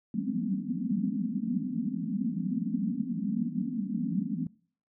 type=band-pass noise; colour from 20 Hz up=pink; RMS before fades=-31 dBFS; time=0.14-4.47 s; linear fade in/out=5 ms; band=170 to 270 Hz; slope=96 dB/octave; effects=noise-tail reverb RT60 0.5 s tail -23 dB re dry

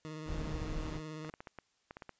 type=tone with vibrato; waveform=20% pulse; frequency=155.56 Hz; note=D#3; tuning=in tune; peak=-37 dBFS; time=0.05-1.3 s; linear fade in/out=0 ms; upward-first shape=triangle; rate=18 Hz; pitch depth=33 cents each way
type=noise; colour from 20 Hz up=brown; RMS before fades=-39 dBFS; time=0.25-1.01 s; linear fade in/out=50 ms
type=clicks; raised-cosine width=0.5 ms; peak=-30 dBFS; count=10; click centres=1.248 / 1.293 / 1.339 / 1.405 / 1.472 / 1.587 / 1.909 / 1.969 / 2.022 / 2.093 s
effects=white hiss -75 dBFS RMS until 2.19 s + resampled to 16000 Hz

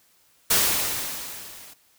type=noise with level ramp; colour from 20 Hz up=white; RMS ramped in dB=-18 to -46 dBFS; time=0.5-1.74 s; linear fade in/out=10 ms; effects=white hiss -61 dBFS RMS until 1.98 s

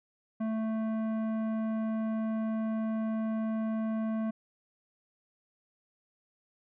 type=tone with tanh clipping; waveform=sine; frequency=220.8 Hz; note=A3; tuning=6 cents sharp; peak=-31 dBFS; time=0.4-4.31 s; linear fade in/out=10 ms; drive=13 dB; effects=none

